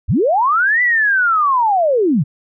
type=linear two-way sweep; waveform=sine; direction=up then down; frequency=46.78 to 2000 to 117.4 Hz; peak=-11 dBFS; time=0.08-2.24 s; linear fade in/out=20 ms; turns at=0.82 s; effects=none